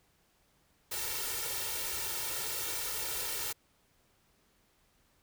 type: noise with comb filter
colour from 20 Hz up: white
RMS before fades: -36 dBFS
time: 0.91-3.53 s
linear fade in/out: 10 ms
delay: 2.2 ms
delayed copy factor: +0.85
effects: pink hiss -70 dBFS RMS until 5.22 s